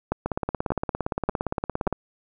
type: two click trains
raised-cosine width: 1 ms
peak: -11 / -9 dBFS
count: 30 / 4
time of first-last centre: 0.26-1.927 / 0.12-1.874 s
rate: 17.4 / 1.71 Hz
effects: none